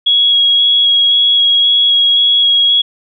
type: tone with vibrato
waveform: sine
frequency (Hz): 3322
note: G#7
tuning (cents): 0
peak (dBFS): -7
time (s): 0.06-2.82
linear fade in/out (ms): 10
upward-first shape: square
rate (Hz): 1.9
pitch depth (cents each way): 8
effects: none